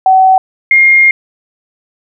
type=tone pair in turn; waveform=sine; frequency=757 / 2128 Hz; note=F#5 / C7; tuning=+39 / +29 cents; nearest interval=octave + tritone; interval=1790 cents; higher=second; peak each=-3 dBFS; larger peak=neither; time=0.06-0.38 / 0.71-1.11 s; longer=second; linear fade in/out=2 ms; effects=none